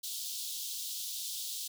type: high-pass noise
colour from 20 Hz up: pink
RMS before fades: -39 dBFS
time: 0.03-1.68 s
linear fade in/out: 10 ms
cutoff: 3300 Hz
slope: 48 dB/octave
effects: none